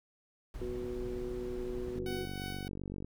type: noise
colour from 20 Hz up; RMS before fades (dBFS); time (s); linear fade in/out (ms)
brown; -43; 0.54-1.99; 2
type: harmonic tone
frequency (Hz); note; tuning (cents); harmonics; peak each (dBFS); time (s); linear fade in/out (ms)
122.7; B2; -11; 2 / 3 / 4; -45 / -37 / -47; 0.61-2.25; 5
type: click train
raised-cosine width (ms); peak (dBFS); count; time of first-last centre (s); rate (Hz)
3; -28; 53; 1.96-3.046; 47.9
type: tone with tremolo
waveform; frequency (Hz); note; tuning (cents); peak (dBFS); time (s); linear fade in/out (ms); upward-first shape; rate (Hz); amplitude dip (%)
10% pulse; 748; F#5; +19; -33; 2.06-2.68; 2; sine; 3.1; 45
effects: none